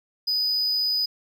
triangle tone, 4978 Hz, D#8, in tune, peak -20 dBFS, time 0.27-1.06 s, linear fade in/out 10 ms, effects none

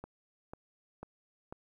click train, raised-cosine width 1 ms, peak -29 dBFS, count 4, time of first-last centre 0.04-1.525 s, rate 2.02 Hz, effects 11-bit

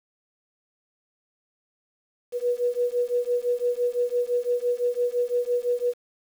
sine beating tone pair, 484 / 489.9 Hz, B4 / B4, -35 / -14 cents, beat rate 5.9 Hz, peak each -25 / -25 dBFS, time 2.32-5.94 s, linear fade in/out 50 ms, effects 8-bit

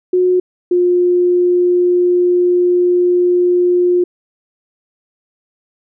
sine tone pair in turn, 364.1 / 355.8 Hz, F#4 / F4, -28 / +32 cents, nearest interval unison, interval 40 cents, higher first, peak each -9 dBFS, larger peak neither, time 0.13-0.4 / 0.71-4.04 s, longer second, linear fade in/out 5 ms, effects none

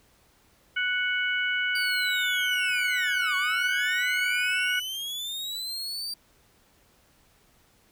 harmonic tone, 740 Hz, F#5, in tune, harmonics 2 / 3 / 4, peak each -26 / -30 / -32 dBFS, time 0.76-4.8 s, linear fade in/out 10 ms
40% pulse linear two-way sweep, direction down then up, 4699 to 1095 to 4699 Hz, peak -30 dBFS, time 1.75-6.14 s, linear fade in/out 5 ms, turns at 3.36 s
effects pink hiss -62 dBFS RMS until 7.91 s

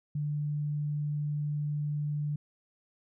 sine tone, 147.9 Hz, D3, 13 cents sharp, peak -29 dBFS, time 0.15-2.36 s, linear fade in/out 5 ms, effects none

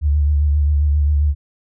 sine tone with vibrato, 73.42 Hz, D2, in tune, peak -12 dBFS, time 0.01-1.35 s, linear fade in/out 50 ms, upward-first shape triangle, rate 7.5 Hz, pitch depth 57 cents each way, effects none

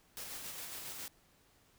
white noise with tremolo, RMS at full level -44 dBFS, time 0.17-1.08 s, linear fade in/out 0 ms, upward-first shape square, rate 7.3 Hz, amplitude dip 25%, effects pink hiss -68 dBFS RMS until 1.78 s

